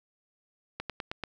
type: slowing click train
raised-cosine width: 0.3 ms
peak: -18 dBFS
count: 5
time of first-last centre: 0.8-1.237 s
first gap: 97 ms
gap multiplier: 1.08
effects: none